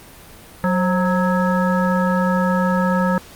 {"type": "harmonic tone with a mistuned harmonic", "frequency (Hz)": 185, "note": "F#3", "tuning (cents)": 0, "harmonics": [1, 3, 5, 7, 9], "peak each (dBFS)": [-17, -22, -24, -25, -27], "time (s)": [0.64, 3.18], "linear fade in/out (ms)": 0, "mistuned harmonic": 3, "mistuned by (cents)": -73, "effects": ["pink hiss -42 dBFS RMS until 3.35 s", "Opus 32 kbps"]}